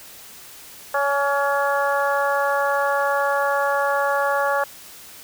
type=harmonic tone with a mistuned harmonic; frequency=280.9 Hz; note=C#4; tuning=23 cents sharp; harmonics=2 / 3 / 4 / 5 / 6; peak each=-22 / -24 / -25 / -26 / -27 dBFS; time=0.94-4.64 s; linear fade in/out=5 ms; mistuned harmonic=4; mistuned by=+15 cents; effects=white hiss -42 dBFS RMS until 5.23 s